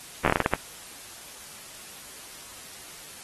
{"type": "slowing click train", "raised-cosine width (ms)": 0.5, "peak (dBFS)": -6, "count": 9, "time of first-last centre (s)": [0.25, 0.536], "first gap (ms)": 12, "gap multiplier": 1.3, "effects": ["white hiss -44 dBFS RMS until 3.23 s", "AAC 32 kbps"]}